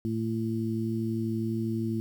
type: harmonic tone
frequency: 112.3 Hz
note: A2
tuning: 36 cents sharp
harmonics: 1 / 2 / 3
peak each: -32 / -30 / -33 dBFS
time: 0.05-2 s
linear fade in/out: 0 ms
effects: 9-bit